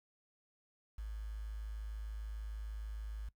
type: tone with quantisation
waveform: sine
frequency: 53.3 Hz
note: G#1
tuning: 46 cents sharp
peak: -40 dBFS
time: 0.98-3.29 s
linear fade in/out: 5 ms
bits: 10
effects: noise-tail reverb RT60 0.1 s tail -19 dB re dry